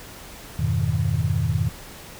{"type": "chord", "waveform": "sine", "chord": "F half-diminished seventh", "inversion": "none", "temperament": "equal", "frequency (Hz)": [87.31, 103.83, 123.47, 155.56], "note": ["F2", "Ab2", "Cb3", "Eb3"], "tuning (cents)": [0, 0, 0, 0], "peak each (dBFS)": -25, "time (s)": [0.59, 1.69], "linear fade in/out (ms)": 5, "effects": ["pink hiss -41 dBFS RMS until 2.19 s"]}